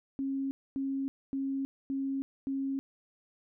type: tone bursts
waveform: sine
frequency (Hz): 271.5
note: C#4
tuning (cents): -36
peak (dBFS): -30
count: 5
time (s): 0.19-2.79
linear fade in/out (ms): 0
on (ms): 320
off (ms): 250
effects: none